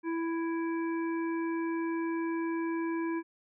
harmonic tone, 331 Hz, E4, 7 cents sharp, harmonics 1 / 3 / 5 / 7, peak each -30 / -40 / -44 / -47 dBFS, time 0.03-3.23 s, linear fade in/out 50 ms, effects none

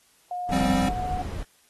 sine tone with pitch glide, 717 to 732.1 Hz, F5 to F#5, +45 to -19 cents, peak -28 dBFS, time 0.31-1.22 s, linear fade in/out 2 ms, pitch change +36 cents, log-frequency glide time 0.64-1.05 s
brown noise, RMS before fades -32 dBFS, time 0.49-1.43 s, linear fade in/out 0 ms
square chord, F suspended second, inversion none, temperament equal, 174.61 / 196 / 261.6 Hz, F3 / G3 / C4, 0 / 0 / 0 cents, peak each -30 / -27 / -26 dBFS, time 0.52-0.89 s, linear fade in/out 5 ms
effects white hiss -61 dBFS RMS until 1.69 s + AAC 32 kbps

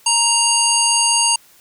harmonic tone with a mistuned harmonic, 932.3 Hz, A#5, in tune, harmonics 1 / 3 / 5 / 7 / 9 / 10, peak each -20 / -20 / -20 / -20 / -20 / -20 dBFS, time 0.06-1.36 s, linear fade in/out 5 ms, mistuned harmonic 10, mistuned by +19 cents, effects white hiss -50 dBFS RMS until 1.6 s

